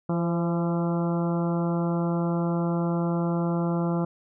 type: harmonic tone with a mistuned harmonic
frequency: 170 Hz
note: F3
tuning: 46 cents flat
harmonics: 1 / 2 / 3 / 4 / 5 / 6 / 7 / 8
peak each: -24 / -30 / -34 / -36 / -38 / -40 / -41 / -42 dBFS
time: 0.09-4.05 s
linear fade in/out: 5 ms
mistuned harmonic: 3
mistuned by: +30 cents
effects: none